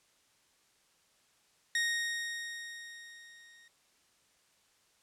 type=tone with level ramp; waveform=sawtooth; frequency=1864.7 Hz; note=A#6; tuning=in tune; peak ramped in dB=-24 to -54 dBFS; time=1.75-3.68 s; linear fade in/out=2 ms; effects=white hiss -69 dBFS RMS until 5.02 s + low-pass 9000 Hz 12 dB/octave